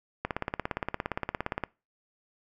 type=click train; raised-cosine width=0.5 ms; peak=-14 dBFS; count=25; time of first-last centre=0.25-1.637 s; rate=17.3 Hz; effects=noise-tail reverb RT60 0.3 s tail -24 dB re dry